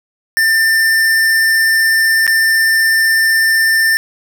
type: tone with dropouts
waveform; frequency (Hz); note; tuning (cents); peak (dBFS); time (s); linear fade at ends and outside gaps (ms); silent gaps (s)
square; 1792; A6; +31; -10; 0.37-3.97; 0; 2.267-2.277
effects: none